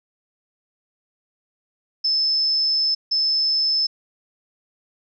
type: tone bursts at uneven times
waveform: sine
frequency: 5250 Hz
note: E8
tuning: 8 cents flat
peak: -17 dBFS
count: 2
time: 2.04-2.95 / 3.11-3.87 s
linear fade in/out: 10 ms
effects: none